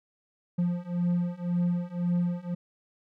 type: beating tone pair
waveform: triangle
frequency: 174.4 / 176.3 Hz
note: F3 / F3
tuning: -2 / +17 cents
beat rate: 1.9 Hz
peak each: -27 / -26 dBFS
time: 0.58-2.55 s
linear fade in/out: 10 ms
effects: none